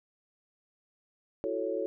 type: chord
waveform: sine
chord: F# minor seventh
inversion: third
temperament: equal with one note detuned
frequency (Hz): 331.2 / 370 / 440 / 554.4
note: E4 / F#4 / A4 / C#5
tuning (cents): +8 / 0 / 0 / 0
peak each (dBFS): -37 / -36 / -34 / -34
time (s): 1.44-1.86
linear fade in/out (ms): 0
effects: none